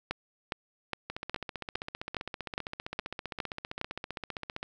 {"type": "two click trains", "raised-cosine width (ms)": 0.3, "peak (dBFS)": [-15, -20], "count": [10, 55], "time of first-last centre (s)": [[0.11, 3.814], [1.1, 4.629]], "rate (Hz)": [2.43, 15.3], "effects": []}